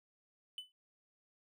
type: tone with exponential decay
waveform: triangle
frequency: 3006 Hz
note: F#7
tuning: 27 cents sharp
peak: -36 dBFS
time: 0.58-0.72 s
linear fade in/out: 1 ms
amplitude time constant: 29 ms
effects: noise-tail reverb RT60 0.1 s tail -22 dB re dry